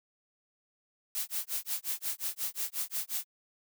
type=noise with tremolo; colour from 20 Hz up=blue; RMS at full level=-32 dBFS; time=1.15-3.25 s; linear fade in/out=0 ms; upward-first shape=sine; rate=5.6 Hz; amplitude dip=100%; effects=none